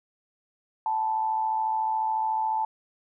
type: tone with amplitude modulation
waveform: sine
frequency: 877 Hz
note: A5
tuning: 6 cents flat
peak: -21 dBFS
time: 0.86-2.65 s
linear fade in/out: 2 ms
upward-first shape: sine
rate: 114 Hz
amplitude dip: 55%
effects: none